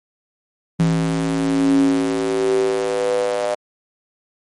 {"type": "tone with high-pass filter sweep", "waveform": "square", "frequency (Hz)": 55, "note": "A1", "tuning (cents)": 0, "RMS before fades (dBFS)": -18, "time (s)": [0.79, 3.55], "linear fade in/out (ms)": 10, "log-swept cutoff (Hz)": [180, 590], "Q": 7.7, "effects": ["MP3 48 kbps"]}